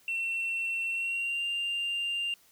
sine tone with pitch glide, 2706 to 2792 Hz, E7 to F7, +45 to -1 cents, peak -27 dBFS, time 0.08-2.34 s, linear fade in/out 2 ms, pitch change +54 cents, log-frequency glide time 0.9-1.45 s, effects tanh soft clip ceiling -27 dBFS + white hiss -62 dBFS RMS until 2.51 s

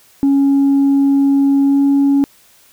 sine tone with pitch glide, 277.2 to 279.1 Hz, C#4 to C#4, 0 to +12 cents, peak -7 dBFS, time 0.23-2.24 s, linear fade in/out 0 ms, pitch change +12 cents, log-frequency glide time 1.64-1.81 s, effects tanh soft clip ceiling -7 dBFS + white hiss -49 dBFS RMS until 2.72 s

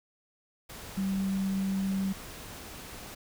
sine tone in noise, 193.1 Hz, G3, 26 cents flat, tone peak -27 dBFS, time 0.97-2.13 s, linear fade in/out 10 ms, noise pink, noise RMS -44 dBFS, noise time 0.69-3.15 s, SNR +14 dB, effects none

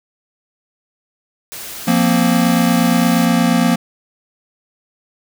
white noise, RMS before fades -30 dBFS, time 1.52-3.25 s, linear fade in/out 0 ms
square chord, F suspended fourth, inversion none, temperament equal, 174.61 / 233.1 / 261.6 Hz, F3 / Bb3 / C4, 0 / 0 / 0 cents, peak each -17 / -15 / -19 dBFS, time 1.87-3.76 s, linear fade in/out 10 ms
effects none

